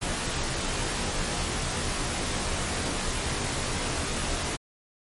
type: noise with comb filter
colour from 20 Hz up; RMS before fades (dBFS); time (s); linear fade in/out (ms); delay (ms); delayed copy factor
pink; -29; 0.01-4.57; 20; 19; -0.75
effects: MP3 48 kbps